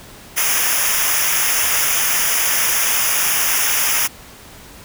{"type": "noise with comb filter", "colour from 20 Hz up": "white", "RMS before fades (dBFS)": -17, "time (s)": [0.36, 4.08], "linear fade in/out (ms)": 20, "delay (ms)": 0.24, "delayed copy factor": -0.95, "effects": ["pink hiss -40 dBFS RMS until 4.84 s"]}